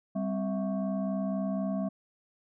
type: tone with frequency modulation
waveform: sine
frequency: 196 Hz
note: G3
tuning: in tune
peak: -28 dBFS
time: 0.15-1.89 s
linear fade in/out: 10 ms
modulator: 456 Hz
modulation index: 0.93
effects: none